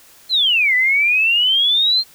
sine exponential two-way sweep, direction down then up, 4231 to 1975.5 to 4231 Hz, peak -12 dBFS, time 0.29-2.04 s, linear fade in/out 50 ms, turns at 0.75 s, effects white hiss -47 dBFS RMS until 2.14 s

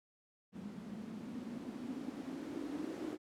violet noise with low-pass filter sweep, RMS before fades -44 dBFS, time 0.52-3.18 s, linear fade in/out 50 ms, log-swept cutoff 200 to 320 Hz, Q 7.5, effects none

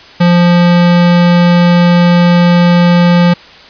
square tone, 174.61 Hz, F3, in tune, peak -5 dBFS, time 0.2-3.34 s, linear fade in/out 10 ms, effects white hiss -35 dBFS RMS until 3.69 s + resampled to 11025 Hz

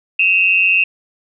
sine tone pair together, 2550 / 2736 Hz, D#7 / F7, +42 / -36 cents, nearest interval minor second, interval 122 cents, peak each -13 dBFS, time 0.19-0.84 s, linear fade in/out 5 ms, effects none

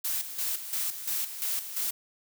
blue noise with tremolo, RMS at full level -30 dBFS, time 0.04-1.91 s, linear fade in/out 10 ms, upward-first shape square, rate 2.9 Hz, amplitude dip 65%, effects none

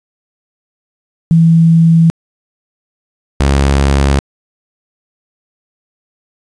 sine / sawtooth tone pair in turn, 164.81 / 69.29 Hz, E3 / C#2, 0 / 0 cents, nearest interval octave + minor third, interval 1500 cents, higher first, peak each -4 dBFS, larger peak neither, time 1.31-2.1 / 3.4-4.19 s, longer neither, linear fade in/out 0 ms, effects resampled to 22050 Hz + 7-bit

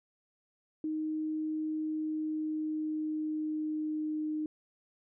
sine tone with pitch glide, 311.1 to 307.3 Hz, D#4 to D#4, 0 to -21 cents, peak -31 dBFS, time 0.84-4.46 s, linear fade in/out 2 ms, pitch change -21 cents, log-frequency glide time 1.77-4.3 s, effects none

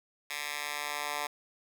10% pulse tone with high-pass filter sweep, 146.83 Hz, D3, in tune, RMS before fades -36 dBFS, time 0.3-1.27 s, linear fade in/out 5 ms, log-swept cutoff 1900 to 1000 Hz, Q 1.2, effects none

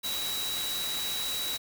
sine tone in noise, 3894 Hz, B7, 25 cents flat, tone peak -32 dBFS, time 0.03-1.58 s, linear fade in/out 20 ms, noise white, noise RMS -35 dBFS, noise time 0.03-1.58 s, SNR 0 dB, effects none

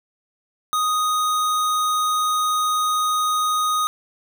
square tone, 1244.5 Hz, D#6, in tune, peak -19 dBFS, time 0.73-3.87 s, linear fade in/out 0 ms, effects none

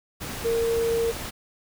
sine tone in noise, 460.9 Hz, A#4, 20 cents flat, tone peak -21 dBFS, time 0.44-1.12 s, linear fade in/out 20 ms, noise pink, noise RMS -34 dBFS, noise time 0.2-1.31 s, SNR +10 dB, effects none

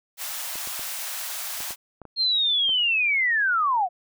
white high-pass noise, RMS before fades -32 dBFS, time 0.17-1.76 s, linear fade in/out 50 ms, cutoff 590 Hz, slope 48 dB/octave
clicks, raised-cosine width 1 ms, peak -27 dBFS, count 8, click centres 0.556 / 0.674 / 0.794 / 1.605 / 1.707 / 2.017 / 2.053 / 2.693 s
sine linear sweep, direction down, 4249 to 679 Hz, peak -19 dBFS, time 2.16-3.89 s, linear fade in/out 50 ms
effects none

